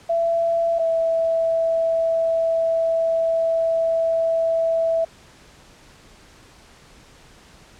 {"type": "tone pair in turn", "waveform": "sine", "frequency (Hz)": [670, 657.7], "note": ["E5", "E5"], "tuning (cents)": [28, -4], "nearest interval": "unison", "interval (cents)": 32, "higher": "first", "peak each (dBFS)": -17, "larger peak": "neither", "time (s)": [[0.09, 0.79], [0.79, 5.05]], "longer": "second", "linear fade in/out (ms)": 10, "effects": ["pink hiss -49 dBFS RMS until 7.79 s", "low-pass 8000 Hz 12 dB/octave"]}